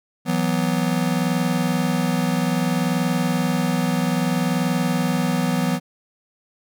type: chord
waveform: square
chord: E suspended second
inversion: none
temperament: just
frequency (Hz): 164.81 / 185.42 / 247.2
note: E3 / F#3 / B3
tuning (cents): 0 / +4 / +2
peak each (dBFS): -24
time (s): 0.25-5.8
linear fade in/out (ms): 50
effects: none